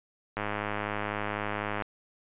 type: click train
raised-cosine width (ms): 0.5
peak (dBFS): -16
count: 152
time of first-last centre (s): 0.37-1.822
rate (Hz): 104
effects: resampled to 8000 Hz